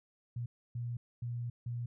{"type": "tone bursts at uneven times", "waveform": "sine", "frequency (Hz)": 119.7, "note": "A#2", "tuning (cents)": 46, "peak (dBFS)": -35, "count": 4, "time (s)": [[0.36, 0.46], [0.75, 0.97], [1.22, 1.5], [1.66, 1.86]], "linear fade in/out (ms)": 5, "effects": []}